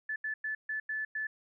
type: tone bursts at uneven times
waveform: sine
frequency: 1739 Hz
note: A6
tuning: 21 cents flat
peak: -32 dBFS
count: 6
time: 0.09-0.16 / 0.24-0.34 / 0.44-0.55 / 0.69-0.8 / 0.89-1.05 / 1.15-1.27 s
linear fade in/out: 5 ms
effects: none